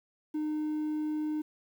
triangle tone, 305.6 Hz, D#4, 31 cents flat, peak -27 dBFS, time 0.34-1.42 s, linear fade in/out 10 ms, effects tanh soft clip ceiling -23 dBFS + 10-bit

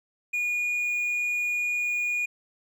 triangle tone, 2443 Hz, D#7, 32 cents flat, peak -23 dBFS, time 0.33-2.26 s, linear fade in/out 10 ms, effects none

